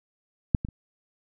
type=clicks; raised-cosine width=5 ms; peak=-6 / -18 / -28 dBFS; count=3; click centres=0.548 / 0.649 / 0.687 s; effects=none